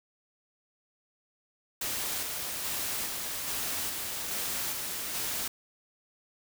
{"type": "noise with tremolo", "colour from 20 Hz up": "white", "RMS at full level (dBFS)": -33, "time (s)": [1.81, 5.48], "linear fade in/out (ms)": 5, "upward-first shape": "square", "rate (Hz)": 1.2, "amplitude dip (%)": 25, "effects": []}